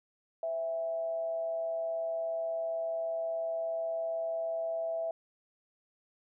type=tone with frequency modulation; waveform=sine; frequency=659.3 Hz; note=E5; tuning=in tune; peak=-31 dBFS; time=0.43-5.11 s; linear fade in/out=2 ms; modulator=145 Hz; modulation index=0.27; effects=none